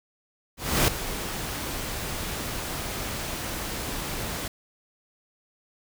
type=noise with ADSR envelope; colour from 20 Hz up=pink; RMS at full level=-20 dBFS; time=0.57-4.48 s; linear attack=310 ms; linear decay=4 ms; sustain=-12 dB; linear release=4 ms; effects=none